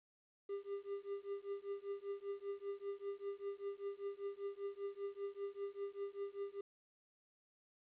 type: tone with tremolo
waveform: triangle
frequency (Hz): 399.7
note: G4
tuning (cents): +34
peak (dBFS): -36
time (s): 0.49-6.61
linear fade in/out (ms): 5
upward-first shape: triangle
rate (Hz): 5.1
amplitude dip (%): 100
effects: resampled to 8000 Hz + 12-bit